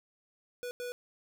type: tone bursts at uneven times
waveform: square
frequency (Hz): 490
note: B4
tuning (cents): -14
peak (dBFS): -37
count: 2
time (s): 0.63-0.71 / 0.8-0.92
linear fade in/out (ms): 0
effects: none